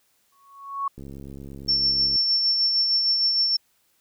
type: tone with exponential growth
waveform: sine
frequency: 1108.7 Hz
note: C#6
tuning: in tune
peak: -21 dBFS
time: 0.32-0.88 s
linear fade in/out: 5 ms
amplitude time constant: 120 ms
type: click train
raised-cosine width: 3 ms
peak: -27 dBFS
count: 82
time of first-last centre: 0.98-2.157 s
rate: 68.8 Hz
type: tone with tremolo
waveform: sine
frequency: 5420 Hz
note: E8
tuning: 47 cents sharp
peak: -17 dBFS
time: 1.68-3.57 s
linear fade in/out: 10 ms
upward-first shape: sine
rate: 6.5 Hz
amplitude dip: 35%
effects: white hiss -66 dBFS RMS until 4 s